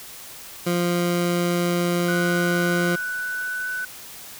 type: tone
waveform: 20% pulse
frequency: 174.61 Hz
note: F3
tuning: in tune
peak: -15 dBFS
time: 0.66-2.96 s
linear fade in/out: 10 ms
type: tone with pitch glide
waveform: sine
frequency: 1476 to 1496.6 Hz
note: F#6 to F#6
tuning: -5 to +19 cents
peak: -25 dBFS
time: 2.08-3.85 s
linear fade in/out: 5 ms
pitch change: +24 cents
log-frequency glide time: 2.49-3.68 s
effects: white hiss -40 dBFS RMS until 4.39 s